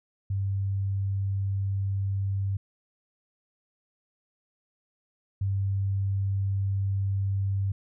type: tone pair in turn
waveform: sine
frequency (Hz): 98 / 98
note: G2 / G2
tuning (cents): 0 / 0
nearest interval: unison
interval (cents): 0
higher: neither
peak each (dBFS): -25 / -24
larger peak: second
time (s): 0.3-2.57 / 5.41-7.72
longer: second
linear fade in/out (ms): 5
effects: none